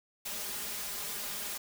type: noise with comb filter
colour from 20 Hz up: white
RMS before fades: -38 dBFS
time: 0.25-1.58 s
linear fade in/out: 10 ms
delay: 4.9 ms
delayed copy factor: +0.75
effects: none